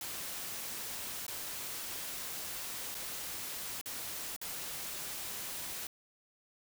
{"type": "noise with dropouts", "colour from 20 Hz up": "white", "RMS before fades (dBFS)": -41, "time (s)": [0.01, 5.87], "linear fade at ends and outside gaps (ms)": 2, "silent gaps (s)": [[1.266, 1.28], [2.945, 2.95], [3.813, 3.858], [4.364, 4.414]], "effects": []}